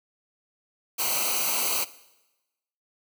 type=noise with comb filter; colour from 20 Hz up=white; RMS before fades=-26 dBFS; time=0.98-1.85 s; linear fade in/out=20 ms; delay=0.57 ms; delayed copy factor=-1; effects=noise-tail reverb RT60 1.0 s tail -18 dB re dry